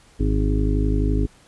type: harmonic tone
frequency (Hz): 51.8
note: G#1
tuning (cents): -4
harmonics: 1 / 2 / 3 / 5 / 6 / 7 / 8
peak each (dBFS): -19 / -25 / -29 / -26 / -28 / -37 / -30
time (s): 0.19-1.27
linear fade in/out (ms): 20
effects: pink hiss -53 dBFS RMS until 1.47 s + resampled to 24000 Hz